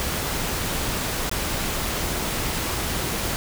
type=noise with dropouts; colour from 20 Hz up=pink; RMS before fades=-26 dBFS; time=0-3.36 s; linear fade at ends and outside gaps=0 ms; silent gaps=1.295-1.314 s; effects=none